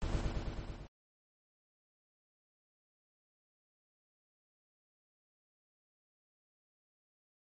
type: noise with echo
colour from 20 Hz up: brown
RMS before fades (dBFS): -36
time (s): 0.02-0.21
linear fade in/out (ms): 0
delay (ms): 110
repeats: 6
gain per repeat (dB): -2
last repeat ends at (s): 0.87
effects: MP3 32 kbps